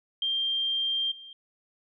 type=tone with level steps; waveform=sine; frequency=3180 Hz; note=G7; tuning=24 cents sharp; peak=-25 / -43 dBFS; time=0.22-1.33 s; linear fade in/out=2 ms; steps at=1.11 s; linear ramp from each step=10 ms; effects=none